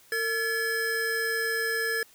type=tone pair together; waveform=square; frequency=453.5 / 1712 Hz; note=A#4 / A6; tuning=-48 / -48 cents; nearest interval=octave + major seventh; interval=2300 cents; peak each=-32 / -28 dBFS; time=0.12-2.03 s; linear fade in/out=2 ms; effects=white hiss -57 dBFS RMS until 2.14 s